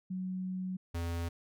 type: tone pair in turn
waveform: sine / square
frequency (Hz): 185.5 / 84.81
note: F#3 / E2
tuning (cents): +5 / +50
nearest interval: octave + major second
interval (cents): 1355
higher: first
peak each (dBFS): -34 / -34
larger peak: neither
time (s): 0.1-0.77 / 0.94-1.29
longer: first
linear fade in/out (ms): 10
effects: none